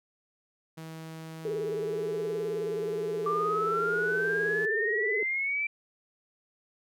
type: tone with pitch glide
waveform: sawtooth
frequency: 160.9 to 168.61 Hz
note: E3 to E3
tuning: -42 to +39 cents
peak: -36 dBFS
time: 0.77-4.66 s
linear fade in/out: 10 ms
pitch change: +81 cents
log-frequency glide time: 1.37-2.42 s
type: tone with vibrato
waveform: sine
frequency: 425.6 Hz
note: G#4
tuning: 42 cents sharp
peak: -29 dBFS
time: 1.45-5.23 s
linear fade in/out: 2 ms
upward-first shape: triangle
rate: 19 Hz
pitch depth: 140 cents each way
type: exponential sweep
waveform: sine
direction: up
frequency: 1169 to 2349 Hz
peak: -27 dBFS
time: 3.26-5.67 s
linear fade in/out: 5 ms
effects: none